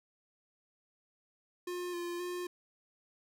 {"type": "tone with vibrato", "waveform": "square", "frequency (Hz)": 352.1, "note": "F4", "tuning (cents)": 14, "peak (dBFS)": -37, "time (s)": [1.67, 2.47], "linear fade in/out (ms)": 5, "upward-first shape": "square", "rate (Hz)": 1.9, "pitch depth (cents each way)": 20, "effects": []}